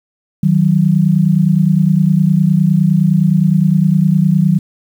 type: tone pair together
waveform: sine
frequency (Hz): 157.2 / 186.94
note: D#3 / F#3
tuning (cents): +18 / +18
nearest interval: minor third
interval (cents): 300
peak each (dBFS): -11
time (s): 0.43-4.59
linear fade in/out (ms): 5
effects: 7-bit